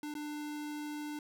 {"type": "tone with dropouts", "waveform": "square", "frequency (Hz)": 297.8, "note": "D4", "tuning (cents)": 24, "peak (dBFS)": -39, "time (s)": [0.03, 1.19], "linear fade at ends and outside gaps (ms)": 2, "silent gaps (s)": [0.14, 0.151], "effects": []}